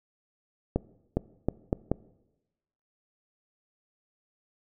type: accelerating click train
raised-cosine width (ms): 2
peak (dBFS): -11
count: 5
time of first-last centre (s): 0.76-1.916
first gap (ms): 410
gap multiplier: 0.77
effects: noise-tail reverb RT60 1.0 s tail -21 dB re dry